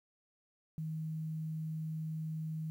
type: tone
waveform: sine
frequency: 157.9 Hz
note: D#3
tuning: 26 cents sharp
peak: -36 dBFS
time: 0.78-2.7 s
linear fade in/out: 0 ms
effects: 11-bit